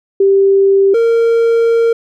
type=tone pair in turn; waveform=sine / triangle; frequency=392 / 461.3 Hz; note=G4 / A#4; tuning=0 / -18 cents; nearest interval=minor third; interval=282 cents; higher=second; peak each=-6 dBFS; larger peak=neither; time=0.2-0.94 / 0.94-1.93 s; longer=second; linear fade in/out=5 ms; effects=none

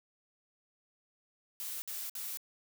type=noise bursts; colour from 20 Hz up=blue; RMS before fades=-40 dBFS; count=3; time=1.6-2.372 s; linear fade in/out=0 ms; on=220 ms; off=56 ms; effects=none

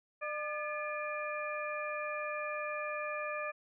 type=harmonic tone with a mistuned harmonic; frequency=601 Hz; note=D5; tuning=40 cents sharp; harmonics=1 / 2 / 3 / 4; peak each=-39 / -40 / -43 / -42 dBFS; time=0.21-3.52 s; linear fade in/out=20 ms; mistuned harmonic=3; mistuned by=-72 cents; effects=none

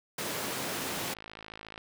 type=high-pass noise; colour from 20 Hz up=pink; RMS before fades=-35 dBFS; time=0.18-1.14 s; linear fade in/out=5 ms; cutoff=200 Hz; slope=12 dB/octave
type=click train; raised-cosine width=0.3 ms; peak=-27 dBFS; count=55; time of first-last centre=0.78-1.778 s; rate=54.1 Hz
effects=none

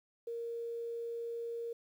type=tone with quantisation; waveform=sine; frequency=466.2 Hz; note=A#4; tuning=in tune; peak=-37 dBFS; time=0.27-1.73 s; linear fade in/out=5 ms; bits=11; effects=none

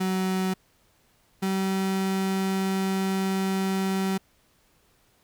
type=tone pair in turn; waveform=35% pulse; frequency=187.6 / 191.54 Hz; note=F#3 / G3; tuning=+24 / -40 cents; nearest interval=unison; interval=36 cents; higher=second; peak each=-22 dBFS; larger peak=neither; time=0-0.54 / 1.42-4.18 s; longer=second; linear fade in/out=10 ms; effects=pink hiss -64 dBFS RMS until 5.23 s

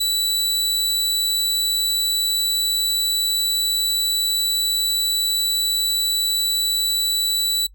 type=tone; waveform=sawtooth; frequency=3951 Hz; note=B7; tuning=in tune; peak=-15 dBFS; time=0-7.67 s; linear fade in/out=10 ms; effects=noise-tail reverb RT60 0.1 s tail -25 dB re dry + added 46 Hz sine -44 dBFS peak until 7.74 s

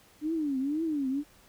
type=tone with vibrato; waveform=sine; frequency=292.9 Hz; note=D4; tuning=5 cents flat; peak=-27 dBFS; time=0.21-1.24 s; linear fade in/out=50 ms; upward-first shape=triangle; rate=2 Hz; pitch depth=230 cents each way; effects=pink hiss -59 dBFS RMS until 1.48 s

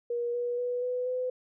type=tone with pitch steps; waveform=sine; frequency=476.9 / 483.8 / 490.9 / 498 / 505.3 Hz; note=A#4 / B4 / B4 / B4 / B4; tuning=+39 / -36 / -10 / +14 / +40 cents; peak=-28 dBFS; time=0.1-1.3 s; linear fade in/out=5 ms; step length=240 ms; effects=none

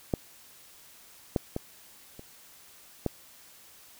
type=clicks; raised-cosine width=2 ms; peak=-12 / -11 / -17 / -30 / -13 dBFS; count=5; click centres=0.138 / 1.362 / 1.564 / 2.194 / 3.063 s; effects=white hiss -54 dBFS RMS until 3.99 s

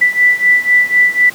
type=beating tone pair; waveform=sine; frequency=1975.5 / 1979.5 Hz; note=B6 / B6; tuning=0 / +3 cents; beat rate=4 Hz; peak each=-10 / -12 dBFS; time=0.01-1.3 s; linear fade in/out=10 ms; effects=pink hiss -33 dBFS RMS until 1.34 s + high-pass 200 Hz 12 dB/octave

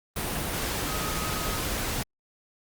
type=tone in noise; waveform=sine; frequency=1261 Hz; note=D#6; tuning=23 cents sharp; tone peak=-37 dBFS; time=0.88-1.6 s; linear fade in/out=5 ms; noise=pink; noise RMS=-30 dBFS; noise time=0.16-2.03 s; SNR=-10 dB; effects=Opus 32 kbps

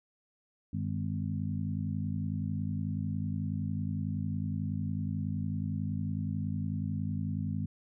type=harmonic tone with a mistuned harmonic; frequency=50.9 Hz; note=G#1; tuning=34 cents flat; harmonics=2 / 3 / 4 / 5; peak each=-35 / -36 / -36 / -40 dBFS; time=0.73-7.66 s; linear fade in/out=5 ms; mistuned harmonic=2; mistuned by=-100 cents; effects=none

